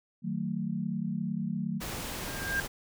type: chord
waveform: sine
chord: D# diminished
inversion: none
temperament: just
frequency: 155.56 / 186.68 / 224 Hz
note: D#3 / F#3 / A3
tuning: 0 / +16 / +31 cents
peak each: -36 / -33 / -34 dBFS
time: 0.22-1.82 s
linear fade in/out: 50 ms
type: noise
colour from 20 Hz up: pink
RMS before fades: -37 dBFS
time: 1.8-2.68 s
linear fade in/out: 20 ms
type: tone with exponential growth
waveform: sine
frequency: 1600 Hz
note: G6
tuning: 35 cents sharp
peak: -25 dBFS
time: 2.04-2.6 s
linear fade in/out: 1 ms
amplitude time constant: 120 ms
effects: none